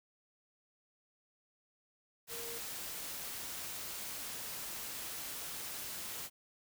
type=tone in noise; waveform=sine; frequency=466.2 Hz; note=A#4; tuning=in tune; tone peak=-47 dBFS; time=2.29-2.61 s; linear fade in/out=50 ms; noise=white; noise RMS=-43 dBFS; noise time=2.27-6.3 s; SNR=-7 dB; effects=none